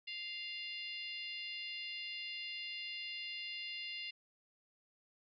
harmonic tone, 698.5 Hz, F5, in tune, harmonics 3 / 4 / 5 / 6 / 7, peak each -48 / -44 / -52 / -51 / -51 dBFS, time 0.07-4.11 s, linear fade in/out 10 ms, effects none

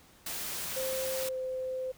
white noise, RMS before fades -37 dBFS, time 0.26-1.29 s, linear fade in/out 5 ms
sine tone with pitch glide, 524 to 516.5 Hz, C5 to C5, +2 to -22 cents, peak -32 dBFS, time 0.76-1.92 s, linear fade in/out 10 ms, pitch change -24 cents, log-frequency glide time 1.26-1.36 s
effects pink hiss -59 dBFS RMS until 1.97 s

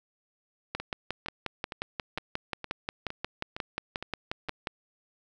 two click trains, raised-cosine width 0.3 ms, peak -20 / -15 dBFS, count 9 / 23, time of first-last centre 0.8-4.487 / 0.75-4.672 s, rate 2.17 / 5.61 Hz, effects none

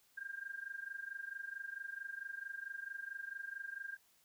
sine tone with amplitude modulation, 1600 Hz, G6, 35 cents sharp, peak -39 dBFS, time 0.17-3.97 s, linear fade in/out 10 ms, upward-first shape sine, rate 24.5 Hz, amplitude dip 85%, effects white hiss -71 dBFS RMS until 4.24 s

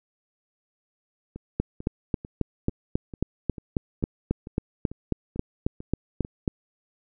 two click trains, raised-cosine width 3 ms, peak -24 / -10 dBFS, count 12 / 19, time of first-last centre 1.36-6.249 / 1.6-6.478 s, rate 2.25 / 3.69 Hz, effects none

